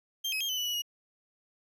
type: tone with pitch steps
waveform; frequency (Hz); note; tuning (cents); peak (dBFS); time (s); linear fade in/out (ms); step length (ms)
35% pulse; 3177 / 2548 / 3217 / 3025 / 2961 / 2937 / 2884; G7 / D#7 / G7 / F#7 / F#7 / F#7 / F#7; +23 / +41 / +44 / +38 / +1 / -13 / -45; -28; 0.24-0.821; 10; 83
effects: none